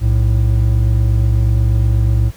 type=tone pair together; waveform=triangle; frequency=61.74 / 110 Hz; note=B1 / A2; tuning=0 / 0 cents; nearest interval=minor seventh; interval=1000 cents; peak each=-11 dBFS; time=0-2.32 s; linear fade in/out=50 ms; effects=pink hiss -43 dBFS RMS until 2.36 s